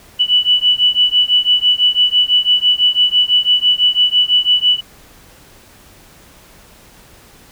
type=beating tone pair; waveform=sine; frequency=2960 / 2966 Hz; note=F#7 / F#7; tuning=0 / +4 cents; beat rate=6 Hz; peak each=-13 dBFS; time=0.19-4.81 s; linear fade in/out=20 ms; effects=pink hiss -44 dBFS RMS until 7.51 s